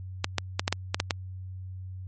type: clicks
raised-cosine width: 0.2 ms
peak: -7 dBFS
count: 8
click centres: 0.244 / 0.383 / 0.595 / 0.679 / 0.726 / 0.945 / 1.001 / 1.108 s
effects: added 93 Hz sine -36 dBFS peak until 2.07 s + MP3 32 kbps